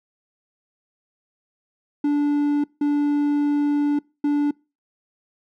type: tone bursts at uneven times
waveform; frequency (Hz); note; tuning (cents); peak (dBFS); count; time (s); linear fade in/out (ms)
triangle; 291; D4; -16; -15; 3; 2.04-2.64 / 2.81-3.99 / 4.24-4.51; 5
effects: noise-tail reverb RT60 0.3 s tail -25 dB re dry